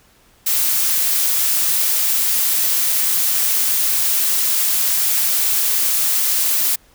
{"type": "noise", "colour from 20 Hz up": "blue", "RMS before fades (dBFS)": -17, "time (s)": [0.46, 6.76], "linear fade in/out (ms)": 10, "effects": ["pink hiss -53 dBFS RMS until 6.94 s"]}